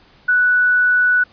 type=tone; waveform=sine; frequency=1480 Hz; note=F#6; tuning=in tune; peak=-11 dBFS; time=0.28-1.24 s; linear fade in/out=10 ms; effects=pink hiss -50 dBFS RMS until 1.32 s + resampled to 11025 Hz